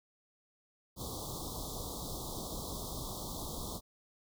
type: band-stop noise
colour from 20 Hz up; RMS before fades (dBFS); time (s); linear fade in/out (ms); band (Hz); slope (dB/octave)
pink; -41; 0.96-3.81; 50; 1200 to 3400; 96
effects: none